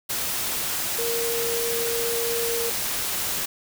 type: tone in noise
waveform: sine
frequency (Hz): 466.2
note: A#4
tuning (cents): 0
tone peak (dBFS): -26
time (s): 0.98-2.7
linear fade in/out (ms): 10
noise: white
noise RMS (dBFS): -27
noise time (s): 0.09-3.46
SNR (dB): -2
effects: none